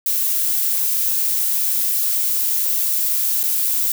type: noise with dropouts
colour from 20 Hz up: violet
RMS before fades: -19 dBFS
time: 0.06-3.92 s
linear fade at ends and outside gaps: 2 ms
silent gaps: 3.432-3.436 s
effects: none